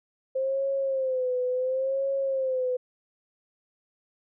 sine tone with vibrato, 523.3 Hz, C5, in tune, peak -24 dBFS, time 0.35-2.77 s, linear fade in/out 10 ms, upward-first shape sine, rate 0.71 Hz, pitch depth 76 cents each way, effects none

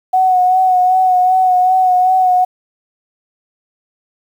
sine tone with vibrato, 739 Hz, F#5, 2 cents flat, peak -8 dBFS, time 0.13-2.45 s, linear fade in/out 10 ms, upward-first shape sine, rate 2.6 Hz, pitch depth 28 cents each way, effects 7-bit

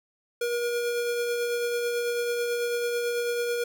square tone with tremolo, 477.7 Hz, A#4, 42 cents sharp, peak -25 dBFS, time 0.41-3.64 s, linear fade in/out 5 ms, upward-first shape triangle, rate 9.1 Hz, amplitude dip 30%, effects none

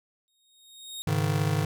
sawtooth tone with exponential growth, 3729 Hz, A#7, in tune, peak -30 dBFS, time 0.28-1.02 s, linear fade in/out 0 ms, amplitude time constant 160 ms
square chord, Ab suspended fourth, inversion none, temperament just, 103.83 / 138.43 / 155.74 Hz, Ab2 / Db3 / Eb3, 0 / -2 / +2 cents, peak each -29 / -30 / -28 dBFS, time 1.07-1.65 s, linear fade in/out 5 ms
effects none

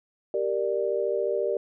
sine chord, G minor, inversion none, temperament equal with one note detuned, 392 / 466.2 / 591.8 Hz, G4 / Bb4 / D5, 0 / 0 / +13 cents, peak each -28 dBFS, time 0.34-1.57 s, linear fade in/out 2 ms, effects none

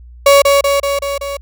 35% pulse tone with echo, 561 Hz, C#5, 21 cents sharp, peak -3 dBFS, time 0.26-0.42 s, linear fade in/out 5 ms, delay 190 ms, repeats 5, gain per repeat -3 dB, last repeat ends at 1.37 s, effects added 60 Hz sine -34 dBFS peak until 1.41 s

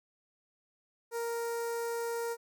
sawtooth tone with notch filter, 466.2 Hz, A#4, in tune, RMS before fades -35 dBFS, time 1.11-2.37 s, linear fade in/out 50 ms, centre 3100 Hz, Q 0.65, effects none

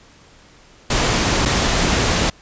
pink noise with dropouts, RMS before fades -17 dBFS, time 0.9-2.3 s, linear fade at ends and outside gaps 5 ms, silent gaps 1.453-1.457 s, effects pink hiss -48 dBFS RMS until 2.41 s + resampled to 16000 Hz

